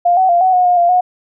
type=tone with pitch steps; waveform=sine; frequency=701 / 752 / 694 / 748 / 726 / 714 / 693 / 726 Hz; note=F5 / F#5 / F5 / F#5 / F#5 / F5 / F5 / F#5; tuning=+6 / +28 / -11 / +19 / -33 / +38 / -14 / -33 cents; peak=-8 dBFS; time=0.05-1.01 s; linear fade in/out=10 ms; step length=120 ms; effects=none